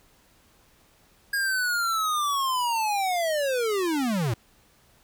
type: linear sweep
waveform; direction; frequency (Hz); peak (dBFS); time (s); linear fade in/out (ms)
square; down; 1639 to 103.8; -24; 1.33-4.34; 5
effects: pink hiss -60 dBFS RMS until 5.03 s